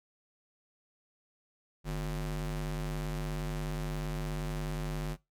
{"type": "ring-modulated tone", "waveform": "square", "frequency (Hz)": 99.5, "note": "G2", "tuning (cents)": 26, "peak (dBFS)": -30, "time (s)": [1.84, 5.17], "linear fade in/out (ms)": 50, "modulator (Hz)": 54, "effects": ["noise-tail reverb RT60 0.2 s tail -19 dB re dry", "MP3 96 kbps"]}